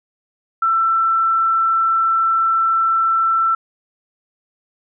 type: tone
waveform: sine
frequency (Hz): 1337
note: E6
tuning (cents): +24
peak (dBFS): -13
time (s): 0.62-3.55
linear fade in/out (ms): 5
effects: none